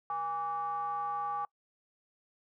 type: ring-modulated tone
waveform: triangle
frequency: 170 Hz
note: F3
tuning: 46 cents flat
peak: -27 dBFS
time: 0.1-1.45 s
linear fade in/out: 2 ms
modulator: 988 Hz
effects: noise-tail reverb RT60 0.1 s tail -26 dB re dry